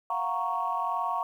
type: chord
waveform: sine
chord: Gb major seventh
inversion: third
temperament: equal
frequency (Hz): 698.5 / 740 / 932.3 / 1108.7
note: F5 / Gb5 / Bb5 / Db6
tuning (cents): 0 / 0 / 0 / 0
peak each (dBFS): -34 / -34 / -31 / -30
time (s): 0.1-1.23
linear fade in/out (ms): 2
effects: tanh soft clip ceiling -17 dBFS + 10-bit